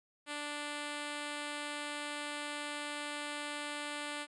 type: tone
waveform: 5% pulse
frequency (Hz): 293.7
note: D4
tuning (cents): 0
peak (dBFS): -27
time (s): 0.26-4.27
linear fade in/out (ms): 50
effects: resampled to 24000 Hz